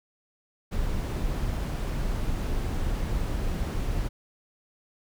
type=noise; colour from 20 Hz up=brown; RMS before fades=-28 dBFS; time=0.71-4.09 s; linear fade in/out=20 ms; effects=none